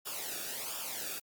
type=noise with flanger; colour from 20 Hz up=white; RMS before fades=-39 dBFS; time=0.05-1.2 s; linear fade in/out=20 ms; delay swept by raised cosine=0.48 to 0.99 ms; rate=1.4 Hz; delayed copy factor=-0.7; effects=Opus 48 kbps